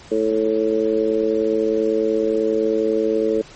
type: harmonic tone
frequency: 110 Hz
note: A2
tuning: in tune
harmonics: 2 / 3 / 4 / 5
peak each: -28 / -22 / -18 / -24 dBFS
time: 0.11-3.42 s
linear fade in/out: 10 ms
effects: pink hiss -43 dBFS RMS until 3.55 s + MP3 32 kbps